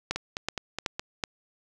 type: two click trains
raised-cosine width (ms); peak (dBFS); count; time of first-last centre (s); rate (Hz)
0.2; -10 / -14; 4 / 5; 0.11-1.238 / 0.16-0.995; 2.66 / 4.79
effects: none